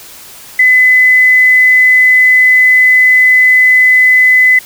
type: tone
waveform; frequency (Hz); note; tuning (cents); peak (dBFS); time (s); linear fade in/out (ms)
sine; 2015; B6; +34; -3; 0.59-4.59; 5
effects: white hiss -33 dBFS RMS until 4.65 s